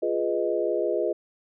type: chord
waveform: sine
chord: F half-diminished seventh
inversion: none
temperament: equal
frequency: 349.2 / 415.3 / 493.9 / 622.3 Hz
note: F4 / Ab4 / Cb5 / Eb5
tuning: 0 / 0 / 0 / 0 cents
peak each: -28 / -28 / -29 / -28 dBFS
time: 0.02-1.13 s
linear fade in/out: 10 ms
effects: none